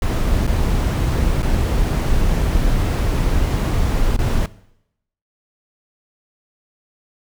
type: noise with dropouts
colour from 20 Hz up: brown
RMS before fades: -17 dBFS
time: 0.02-4.46 s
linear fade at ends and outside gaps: 2 ms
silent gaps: 0.468-0.475 / 1.422-1.428 / 4.165-4.189 s
effects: noise-tail reverb RT60 0.8 s tail -19 dB re dry